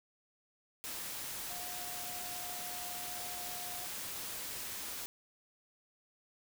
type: tone in noise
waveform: sine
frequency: 716 Hz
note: F5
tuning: 43 cents sharp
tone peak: -48 dBFS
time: 1.5-3.86 s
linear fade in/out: 0 ms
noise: white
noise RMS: -42 dBFS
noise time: 0.84-5.06 s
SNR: -9 dB
effects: none